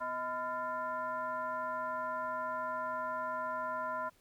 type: tone with frequency modulation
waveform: sine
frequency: 1010 Hz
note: B5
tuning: 39 cents sharp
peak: -34 dBFS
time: 0-4.1 s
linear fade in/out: 20 ms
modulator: 379 Hz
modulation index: 1.1
effects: pink hiss -68 dBFS RMS until 4.2 s